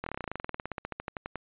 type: slowing click train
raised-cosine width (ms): 0.5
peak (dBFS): -19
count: 26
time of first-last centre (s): 0.04-1.357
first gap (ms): 24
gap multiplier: 1.06
effects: resampled to 8000 Hz